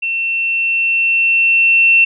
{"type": "tone with level ramp", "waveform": "sine", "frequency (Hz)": 2700, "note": "E7", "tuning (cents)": 41, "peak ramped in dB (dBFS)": [-16, -6], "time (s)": [0.02, 2.05], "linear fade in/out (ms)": 10, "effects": []}